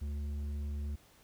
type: tone with tanh clipping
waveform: sine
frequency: 72.6 Hz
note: D2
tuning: 19 cents flat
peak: -36 dBFS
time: 0.01-0.96 s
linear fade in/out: 10 ms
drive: 8 dB
effects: pink hiss -63 dBFS RMS until 1.23 s